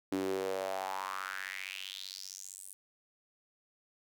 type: tone with high-pass filter sweep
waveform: sawtooth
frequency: 95.3 Hz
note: G2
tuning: 48 cents flat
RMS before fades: -39 dBFS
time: 0.12-2.73 s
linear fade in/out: 0 ms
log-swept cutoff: 290 to 10000 Hz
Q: 4.7
effects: none